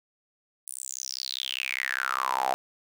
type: tone with high-pass filter sweep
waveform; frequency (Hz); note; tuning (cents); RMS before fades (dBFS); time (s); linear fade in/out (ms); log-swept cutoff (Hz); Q
sawtooth; 65; C2; -11; -31; 0.67-2.54; 0; 10000 to 710; 8.3
effects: none